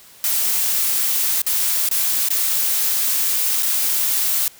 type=noise with dropouts; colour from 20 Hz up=blue; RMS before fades=-19 dBFS; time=0.24-4.48 s; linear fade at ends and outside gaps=1 ms; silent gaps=1.418-1.465 / 1.889-1.912 / 2.287-2.304 / 3.625-3.63 s; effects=white hiss -46 dBFS RMS until 4.59 s